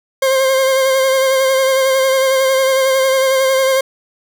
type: tone with vibrato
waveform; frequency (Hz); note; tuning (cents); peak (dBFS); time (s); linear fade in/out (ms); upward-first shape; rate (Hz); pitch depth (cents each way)
40% pulse; 530; C5; +22; -10; 0.22-3.81; 5; sine; 11; 26
effects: none